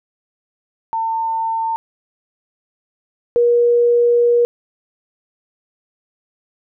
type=tone pair in turn; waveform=sine; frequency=901 / 477.3 Hz; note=A5 / A#4; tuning=+41 / +41 cents; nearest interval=major seventh; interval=1100 cents; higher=first; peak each=-17 / -10 dBFS; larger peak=second; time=0.93-1.76 / 3.36-4.45 s; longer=second; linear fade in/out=0 ms; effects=none